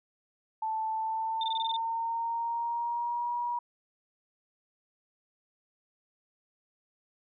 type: tone with pitch glide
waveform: sine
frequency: 880 to 959.6 Hz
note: A5 to A#5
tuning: 0 to +50 cents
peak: -29 dBFS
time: 0.62-3.59 s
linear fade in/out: 5 ms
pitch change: +150 cents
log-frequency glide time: 0.91-3.33 s
type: tone bursts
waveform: sine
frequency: 3600 Hz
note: A7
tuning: 39 cents sharp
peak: -31 dBFS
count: 8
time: 1.41-1.764 s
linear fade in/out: 2 ms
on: 25 ms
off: 22 ms
effects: none